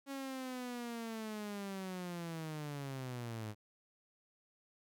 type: linear sweep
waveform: sawtooth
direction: down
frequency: 277.3 to 103.83 Hz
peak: -37 dBFS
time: 0.06-3.55 s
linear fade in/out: 50 ms
effects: none